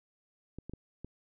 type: clicks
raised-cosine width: 3 ms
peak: -29 dBFS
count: 4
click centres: 0.586 / 0.696 / 0.736 / 1.046 s
effects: none